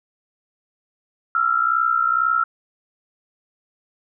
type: tone pair together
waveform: sine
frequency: 1318.5 / 1380.6 Hz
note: E6 / F6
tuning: 0 / -20 cents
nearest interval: minor second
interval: 80 cents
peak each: -19 dBFS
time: 1.35-2.44 s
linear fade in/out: 2 ms
effects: none